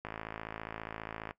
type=click train; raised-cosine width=0.5 ms; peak=-24 dBFS; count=70; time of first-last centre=0.05-1.309 s; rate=54.8 Hz; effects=noise-tail reverb RT60 0.1 s tail -18 dB re dry